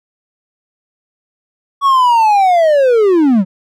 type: linear sweep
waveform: triangle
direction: down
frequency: 1130 to 175.2 Hz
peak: -5 dBFS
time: 1.81-3.45 s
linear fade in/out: 50 ms
effects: none